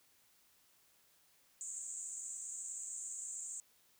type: band-pass noise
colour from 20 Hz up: pink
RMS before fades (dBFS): -45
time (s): 1.61-3.6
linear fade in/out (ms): 0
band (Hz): 6900 to 8200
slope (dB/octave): 96
effects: white hiss -70 dBFS RMS until 3.99 s